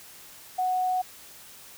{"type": "tone", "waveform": "sine", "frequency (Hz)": 738, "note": "F#5", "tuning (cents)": -5, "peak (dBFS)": -23, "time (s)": [0.58, 1.02], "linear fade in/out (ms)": 10, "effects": ["white hiss -48 dBFS RMS until 1.77 s"]}